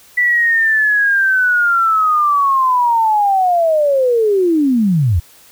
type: linear sweep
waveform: sine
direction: down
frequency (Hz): 1975.5 to 73.7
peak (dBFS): -10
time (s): 0.17-5.2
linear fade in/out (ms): 10
effects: white hiss -45 dBFS RMS until 5.51 s